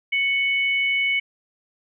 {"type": "tone pair together", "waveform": "sine", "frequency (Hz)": [2217, 2981], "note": ["C#7", "F#7"], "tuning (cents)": [0, 12], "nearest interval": "perfect fourth", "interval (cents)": 512, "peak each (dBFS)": [-19, -28], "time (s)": [0.12, 1.2], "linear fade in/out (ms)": 10, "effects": []}